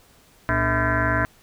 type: tone with frequency modulation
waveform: sine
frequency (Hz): 830.6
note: G#5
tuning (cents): 0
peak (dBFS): -18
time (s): 0.49-1.25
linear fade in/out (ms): 0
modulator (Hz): 179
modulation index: 5.4
effects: pink hiss -55 dBFS RMS until 1.42 s